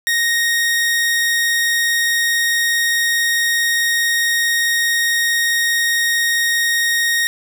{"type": "tone", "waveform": "sawtooth", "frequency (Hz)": 1864.7, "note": "A#6", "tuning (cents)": 0, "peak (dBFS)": -11, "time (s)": [0.07, 7.27], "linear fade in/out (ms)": 0, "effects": []}